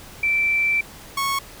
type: tone pair in turn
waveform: sine / sawtooth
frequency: 2336 / 1102.4 Hz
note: D7 / C#6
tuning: -10 / -10 cents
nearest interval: octave + minor second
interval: 1300 cents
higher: first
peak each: -17 dBFS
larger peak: neither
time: 0.23-0.81 / 1.17-1.39 s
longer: first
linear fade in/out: 5 ms
effects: pink hiss -42 dBFS RMS until 1.6 s